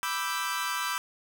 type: chord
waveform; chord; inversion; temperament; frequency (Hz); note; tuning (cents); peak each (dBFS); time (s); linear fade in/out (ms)
sawtooth; E minor seventh; second; equal; 987.8 / 1174.7 / 1318.5 / 1568; B5 / D6 / E6 / G6; 0 / 0 / 0 / 0; -31; 0.03-0.98; 0
effects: none